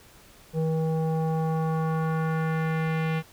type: tone with low-pass filter sweep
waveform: square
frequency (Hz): 160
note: D#3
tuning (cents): +49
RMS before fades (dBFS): -26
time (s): 0.53-3.23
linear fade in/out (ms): 50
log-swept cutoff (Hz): 510 to 2600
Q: 1.9
effects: pink hiss -53 dBFS RMS until 3.32 s